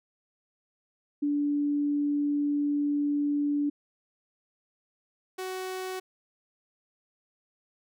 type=tone pair in turn; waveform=sine / sawtooth; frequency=290.2 / 373.4 Hz; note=D4 / F#4; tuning=-21 / +16 cents; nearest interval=major third; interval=437 cents; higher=second; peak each=-24 / -29 dBFS; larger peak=first; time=1.22-3.7 / 5.38-6 s; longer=first; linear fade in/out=10 ms; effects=none